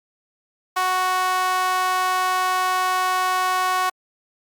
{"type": "tone with high-pass filter", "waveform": "sawtooth", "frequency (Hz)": 370, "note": "F#4", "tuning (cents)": 0, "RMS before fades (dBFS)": -21, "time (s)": [0.76, 3.9], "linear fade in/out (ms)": 10, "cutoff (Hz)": 950, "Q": 4.8, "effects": ["Opus 48 kbps"]}